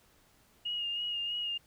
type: tone with vibrato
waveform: sine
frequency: 2856 Hz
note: F7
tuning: 38 cents sharp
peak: -32 dBFS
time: 0.65-1.58 s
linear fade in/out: 10 ms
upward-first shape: sine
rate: 3.1 Hz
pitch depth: 30 cents each way
effects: pink hiss -65 dBFS RMS until 1.66 s